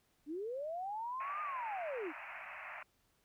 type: linear two-way sweep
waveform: sine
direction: up then down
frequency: 277.2 to 1234 to 277.2 Hz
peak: -38 dBFS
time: 0.26-2.13 s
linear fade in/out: 50 ms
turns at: 1.41 s
type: band-pass noise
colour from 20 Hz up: white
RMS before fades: -48 dBFS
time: 1.2-2.83 s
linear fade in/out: 5 ms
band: 600 to 2600 Hz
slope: 96 dB/octave
effects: pink hiss -75 dBFS RMS until 3.24 s